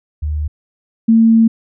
sine tone pair in turn, 75.4 / 225.9 Hz, D2 / A3, +46 / +46 cents, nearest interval octave + perfect fifth, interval 1900 cents, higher second, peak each -16 / -6 dBFS, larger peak second, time 0.22-0.48 / 1.08-1.48 s, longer second, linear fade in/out 10 ms, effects none

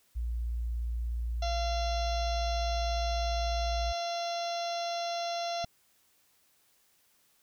sine tone, 58.4 Hz, A#1, 4 cents sharp, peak -30 dBFS, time 0.15-3.93 s, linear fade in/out 20 ms
harmonic tone, 686 Hz, F5, 31 cents flat, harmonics 1 / 2 / 3 / 4 / 5 / 6 / 7 / 8 / 9, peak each -32 / -45 / -49 / -46 / -44 / -43 / -53 / -45 / -48 dBFS, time 1.42-5.65 s, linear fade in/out 5 ms
click, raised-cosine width 5 ms, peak -29 dBFS, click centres 5.644 s
effects white hiss -68 dBFS RMS until 7.42 s

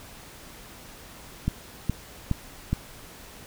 click train, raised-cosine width 5 ms, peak -11 dBFS, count 4, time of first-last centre 1.48-2.73 s, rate 2.4 Hz, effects pink hiss -46 dBFS RMS until 3.46 s

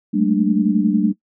sine tone cluster, 191.9 / 212.6 / 223.4 / 295.8 Hz, G3 / G#3 / A3 / D4, -37 / +41 / +27 / +13 cents, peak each -19 dBFS, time 0.13-1.13 s, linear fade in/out 20 ms, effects noise-tail reverb RT60 0.1 s tail -20 dB re dry

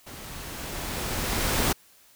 pink noise with level ramp, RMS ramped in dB -42 to -23 dBFS, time 0.06-1.73 s, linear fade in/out 10 ms, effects white hiss -57 dBFS RMS until 2.15 s

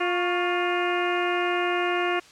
harmonic tone with a mistuned harmonic, 352.7 Hz, F4, 17 cents sharp, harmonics 1 / 2 / 3 / 4 / 5 / 6 / 7 / 8, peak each -26 / -29 / -31 / -32 / -33 / -34 / -34 / -35 dBFS, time 0-2.2 s, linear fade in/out 10 ms, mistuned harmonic 3, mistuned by +76 cents, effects white hiss -50 dBFS RMS until 2.31 s + low-pass 6000 Hz 12 dB/octave

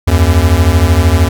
square beating tone pair, 77.78 / 90.78 Hz, D#2 / F#2, 0 / -32 cents, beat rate 13 Hz, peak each -10 dBFS, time 0.07-1.29 s, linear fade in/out 10 ms, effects none

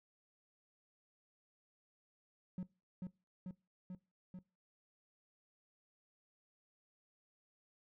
triangle tone with echo, 182.8 Hz, F#3, 21 cents flat, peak -36 dBFS, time 2.58-2.63 s, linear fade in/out 2 ms, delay 440 ms, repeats 4, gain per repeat -2 dB, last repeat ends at 4.39 s, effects noise-tail reverb RT60 0.3 s tail -22 dB re dry + tanh soft clip ceiling -33 dBFS

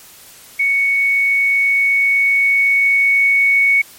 sine tone with level ramp, 2223 Hz, C#7, 4 cents sharp, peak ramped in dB -12 to -9 dBFS, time 0.59-3.82 s, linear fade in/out 10 ms, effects white hiss -41 dBFS RMS until 3.98 s + MP3 64 kbps

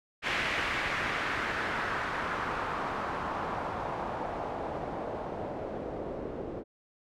white noise with low-pass filter sweep, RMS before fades -34 dBFS, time 0.22-6.64 s, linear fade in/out 50 ms, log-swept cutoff 2300 to 450 Hz, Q 1.7, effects none

